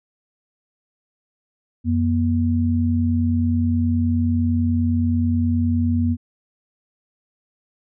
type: tone pair together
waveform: sine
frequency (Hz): 89.7 / 239.7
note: F2 / A#3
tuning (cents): +47 / +48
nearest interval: octave + perfect fourth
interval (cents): 1701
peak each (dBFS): -19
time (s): 1.84-6.17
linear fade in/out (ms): 50
effects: none